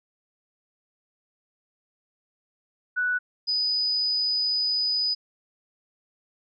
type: tone pair in turn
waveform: sine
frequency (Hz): 1480 / 4978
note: F#6 / D#8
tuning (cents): 0 / 0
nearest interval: octave + major sixth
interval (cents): 2100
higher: second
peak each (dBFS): -22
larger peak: neither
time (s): 2.96-3.19 / 3.47-5.15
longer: second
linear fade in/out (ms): 20
effects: none